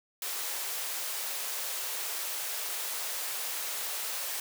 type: high-pass noise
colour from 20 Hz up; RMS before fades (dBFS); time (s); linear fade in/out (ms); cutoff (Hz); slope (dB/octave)
white; -35; 0.22-4.4; 2; 430; 24
effects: none